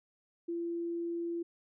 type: tone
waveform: sine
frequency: 340 Hz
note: F4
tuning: 46 cents flat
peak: -33 dBFS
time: 0.48-1.43 s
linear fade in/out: 10 ms
effects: none